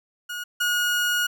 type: tone pair in turn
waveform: 30% pulse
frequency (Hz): 1444 / 1444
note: F#6 / F#6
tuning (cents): -43 / -43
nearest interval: unison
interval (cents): 0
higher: neither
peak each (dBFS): -27 / -18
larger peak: second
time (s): 0.29-0.44 / 0.6-1.27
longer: second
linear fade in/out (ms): 10
effects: none